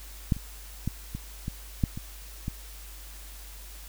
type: clicks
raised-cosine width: 5 ms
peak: -10 / -28 / -15 / -21 / -19 / -10 / -22 / -18 dBFS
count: 8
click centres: 0.322 / 0.366 / 0.876 / 1.15 / 1.481 / 1.838 / 1.975 / 2.481 s
effects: added 50 Hz sine -43 dBFS peak until 3.88 s + white hiss -48 dBFS RMS until 3.88 s